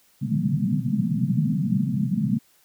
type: band-pass noise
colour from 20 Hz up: white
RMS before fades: -23 dBFS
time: 0.21-2.39 s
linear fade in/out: 20 ms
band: 120 to 240 Hz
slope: 96 dB/octave
effects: white hiss -60 dBFS RMS until 2.64 s